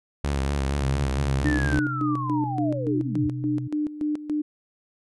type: tone with vibrato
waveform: sawtooth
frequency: 69.3 Hz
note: C#2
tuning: in tune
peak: -19 dBFS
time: 0.24-1.79 s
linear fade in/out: 0 ms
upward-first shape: sine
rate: 4.3 Hz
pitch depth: 62 cents each way
type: tone with pitch glide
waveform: sine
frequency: 131.8 to 127.46 Hz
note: C3 to C3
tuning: +13 to -45 cents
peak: -28 dBFS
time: 0.8-3.68 s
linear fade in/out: 10 ms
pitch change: -58 cents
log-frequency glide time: 1.73-2.37 s
type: tone with tremolo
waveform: sine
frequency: 300 Hz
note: D4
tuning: 37 cents sharp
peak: -22 dBFS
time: 1.44-4.42 s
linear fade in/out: 10 ms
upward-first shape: square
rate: 3.5 Hz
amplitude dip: 75%
type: linear sweep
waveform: sine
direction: down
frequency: 1824 to 64 Hz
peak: -28 dBFS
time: 1.45-3.28 s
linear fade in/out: 10 ms
effects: resampled to 24000 Hz